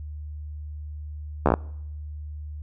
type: slowing click train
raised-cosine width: 1 ms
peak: -4 dBFS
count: 6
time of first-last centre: 1.46-1.539 s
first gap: 13 ms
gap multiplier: 1.1
effects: noise-tail reverb RT60 0.8 s tail -25 dB re dry + added 75 Hz sine -33 dBFS peak until 2.62 s